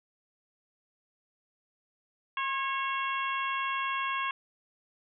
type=harmonic tone with a mistuned harmonic; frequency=548 Hz; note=C#5; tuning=20 cents flat; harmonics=2 / 3 / 4 / 5 / 6; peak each=-31 / -37 / -38 / -37 / -42 dBFS; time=2.37-4.31 s; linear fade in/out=2 ms; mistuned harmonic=2; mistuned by=-32 cents; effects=none